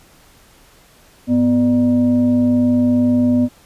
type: tone with frequency modulation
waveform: sine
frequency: 247.3 Hz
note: B3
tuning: 3 cents sharp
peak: -11 dBFS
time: 1.27-3.49 s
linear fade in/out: 50 ms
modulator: 349 Hz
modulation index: 0.44
effects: pink hiss -49 dBFS RMS until 3.65 s + resampled to 32000 Hz